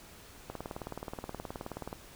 click train, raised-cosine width 1 ms, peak -24 dBFS, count 28, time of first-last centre 0.5-1.929 s, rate 18.9 Hz, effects pink hiss -53 dBFS RMS until 2.15 s

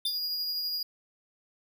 square tone with exponential decay, 3572 Hz, A7, 25 cents sharp, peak -26 dBFS, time 0.05-0.19 s, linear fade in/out 5 ms, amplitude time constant 29 ms
square tone with tremolo, 4866 Hz, D#8, 39 cents flat, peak -29 dBFS, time 0.06-0.83 s, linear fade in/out 5 ms, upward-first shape triangle, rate 12 Hz, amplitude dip 30%
effects none

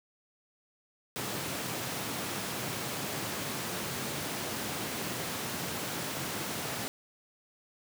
pink high-pass noise, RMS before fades -36 dBFS, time 1.16-6.88 s, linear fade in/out 0 ms, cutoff 110 Hz, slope 24 dB/octave, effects none

